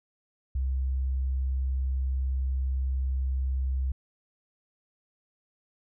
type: tone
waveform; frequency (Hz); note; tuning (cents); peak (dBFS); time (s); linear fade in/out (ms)
sine; 65.6; C2; +5; -25; 0.55-3.92; 5
effects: none